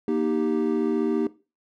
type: chord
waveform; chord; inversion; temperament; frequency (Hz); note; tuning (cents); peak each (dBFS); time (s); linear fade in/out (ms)
triangle; Eb major; second; equal with one note detuned; 236.6 / 311.1 / 392; Bb3 / Eb4 / G4; +26 / 0 / 0; -24; 0.08-1.27; 2
effects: noise-tail reverb RT60 0.3 s tail -17 dB re dry